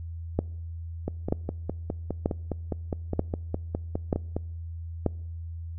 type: two click trains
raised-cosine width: 2 ms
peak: -10 / -15 dBFS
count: 6 / 17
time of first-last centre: 0.39-5.063 / 1.08-4.365 s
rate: 1.07 / 4.87 Hz
effects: noise-tail reverb RT60 0.8 s tail -25 dB re dry + added 83 Hz sine -34 dBFS peak until 5.78 s